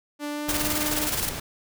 sawtooth tone with pitch glide, 293.7 to 300.9 Hz, D4 to D4, 0 to +42 cents, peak -25 dBFS, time 0.19-1.11 s, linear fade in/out 50 ms, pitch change +42 cents, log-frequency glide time 0.3-0.63 s
pink noise, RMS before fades -33 dBFS, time 0.48-1.4 s, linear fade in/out 5 ms
white noise with tremolo, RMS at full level -26 dBFS, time 0.49-1.29 s, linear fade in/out 0 ms, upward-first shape square, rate 19 Hz, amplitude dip 55%
effects none

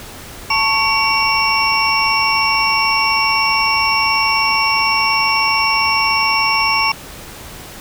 sine tone cluster, 887 / 1108 / 2266 / 2744 / 5440 Hz, A5 / C#6 / C#7 / F7 / F8, +14 / -1 / +37 / -31 / -46 cents, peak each -19 dBFS, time 0.5-6.92 s, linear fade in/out 5 ms, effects pink hiss -34 dBFS RMS until 7.8 s

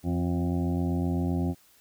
harmonic tone with a mistuned harmonic, 87.8 Hz, F2, 10 cents sharp, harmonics 1 / 2 / 3 / 4 / 6 / 7 / 8 / 9, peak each -29 / -29 / -30 / -36 / -45 / -45 / -43 / -44 dBFS, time 0.03-1.55 s, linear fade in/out 50 ms, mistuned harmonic 2, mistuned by -39 cents, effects white hiss -60 dBFS RMS until 1.8 s

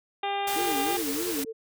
harmonic tone, 400 Hz, G4, 35 cents sharp, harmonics 1 / 2 / 3 / 4 / 5 / 6 / 7 / 8 / 9, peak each -35 / -28 / -39 / -42 / -41 / -40 / -40 / -43 / -41 dBFS, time 0.23-0.97 s, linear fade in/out 5 ms
white noise, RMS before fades -33 dBFS, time 0.47-1.44 s, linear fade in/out 5 ms
sine tone with vibrato, 313.8 Hz, D#4, 15 cents sharp, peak -30 dBFS, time 0.56-1.45 s, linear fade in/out 2 ms, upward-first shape sine, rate 3.2 Hz, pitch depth 230 cents each way
sine tone with tremolo, 447.5 Hz, A4, 29 cents sharp, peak -31 dBFS, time 0.57-1.53 s, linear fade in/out 10 ms, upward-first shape sine, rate 10 Hz, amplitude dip 90%
effects none

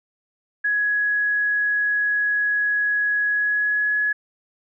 sine tone with pitch glide, 1674 to 1690.5 Hz, G#6 to G#6, +13 to +30 cents, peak -18 dBFS, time 0.64-4.13 s, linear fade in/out 10 ms, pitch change +17 cents, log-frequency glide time 3.27-3.99 s, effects none

